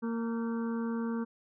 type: harmonic tone with a mistuned harmonic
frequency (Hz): 230.2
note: A#3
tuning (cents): -22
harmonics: 1 / 2 / 4 / 5 / 6 / 7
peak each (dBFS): -31 / -39 / -46 / -47 / -50 / -51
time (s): 0.02-1.25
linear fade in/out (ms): 20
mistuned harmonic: 7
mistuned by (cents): -74
effects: none